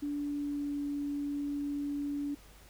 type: tone with pitch glide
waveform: sine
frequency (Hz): 290 to 287.2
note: D4 to D4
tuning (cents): -22 to -39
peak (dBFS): -32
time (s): 0.02-2.35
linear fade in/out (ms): 10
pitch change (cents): -17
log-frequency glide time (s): 0.14-0.83
effects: added 50 Hz sine -56 dBFS peak until 2.69 s + pink hiss -58 dBFS RMS until 2.69 s